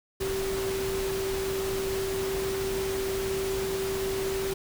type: tone in noise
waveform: sine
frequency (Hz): 386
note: G4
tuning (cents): -27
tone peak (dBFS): -28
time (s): 0.2-4.54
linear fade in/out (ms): 10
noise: pink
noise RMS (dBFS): -35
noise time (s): 0.2-4.54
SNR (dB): +4
effects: none